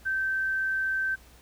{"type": "tone", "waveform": "sine", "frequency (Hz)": 1552, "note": "G6", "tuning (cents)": -18, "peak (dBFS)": -25, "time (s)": [0.05, 1.16], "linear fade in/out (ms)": 20, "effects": ["added 60 Hz sine -54 dBFS peak until 1.41 s", "pink hiss -56 dBFS RMS until 1.41 s"]}